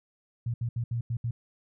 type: tone bursts at uneven times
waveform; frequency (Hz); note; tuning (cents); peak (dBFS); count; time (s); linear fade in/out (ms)
sine; 117.7; A#2; +17; -27; 6; 0.46-0.54 / 0.61-0.69 / 0.76-0.84 / 0.91-1.01 / 1.1-1.17 / 1.24-1.31; 5
effects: none